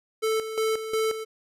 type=tone with tremolo; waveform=square; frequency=440.3 Hz; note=A4; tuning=1 cent sharp; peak=-23 dBFS; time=0.22-1.25 s; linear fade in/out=20 ms; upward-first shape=square; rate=2.8 Hz; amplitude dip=65%; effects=resampled to 32000 Hz